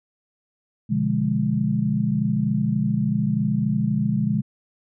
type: chord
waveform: sine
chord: B diminished seventh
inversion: none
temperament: equal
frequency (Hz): 123.47 / 146.83 / 174.61 / 207.7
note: B2 / D3 / F3 / Ab3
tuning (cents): 0 / 0 / 0 / 0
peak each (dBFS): -26 / -25 / -27 / -22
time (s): 0.89-4.42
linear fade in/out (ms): 20
effects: none